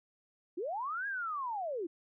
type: linear two-way sweep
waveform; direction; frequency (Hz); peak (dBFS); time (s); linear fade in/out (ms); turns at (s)
sine; up then down; 310 to 1661.2 to 310; -34; 0.57-1.87; 10; 1.07
effects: none